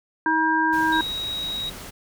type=harmonic tone; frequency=319 Hz; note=D#4; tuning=43 cents sharp; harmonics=1 / 3 / 5; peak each=-24 / -21 / -22 dBFS; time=0.26-1.01 s; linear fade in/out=2 ms
type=noise; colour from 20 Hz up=pink; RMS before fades=-38 dBFS; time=0.72-1.91 s; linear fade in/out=20 ms
type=tone; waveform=sine; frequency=3812 Hz; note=A#7; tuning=38 cents sharp; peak=-26 dBFS; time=0.92-1.7 s; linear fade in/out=10 ms
effects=none